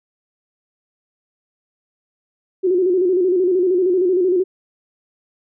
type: tone with vibrato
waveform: sine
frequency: 364.9 Hz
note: F#4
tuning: 24 cents flat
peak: -13 dBFS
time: 2.63-4.44 s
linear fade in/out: 20 ms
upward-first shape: square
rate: 13 Hz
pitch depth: 63 cents each way
effects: none